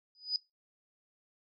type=tone with exponential growth; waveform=sine; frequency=4971 Hz; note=D#8; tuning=2 cents flat; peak=-25 dBFS; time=0.15-0.36 s; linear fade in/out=1 ms; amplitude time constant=44 ms; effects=noise-tail reverb RT60 0.2 s tail -21 dB re dry + AAC 64 kbps